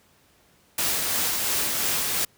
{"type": "noise with tremolo", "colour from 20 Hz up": "white", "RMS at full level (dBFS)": -24, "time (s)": [0.78, 2.25], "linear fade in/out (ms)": 5, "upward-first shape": "sine", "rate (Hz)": 2.9, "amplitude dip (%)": 25, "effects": ["pink hiss -60 dBFS RMS until 2.37 s", "high-pass 60 Hz 12 dB/octave"]}